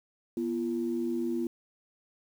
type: tone pair together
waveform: sine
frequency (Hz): 242.4 / 341.9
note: B3 / F4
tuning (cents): -32 / -37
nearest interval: tritone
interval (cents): 595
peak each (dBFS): -31 / -30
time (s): 0.37-1.47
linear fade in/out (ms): 2
effects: tanh soft clip ceiling -20 dBFS + 9-bit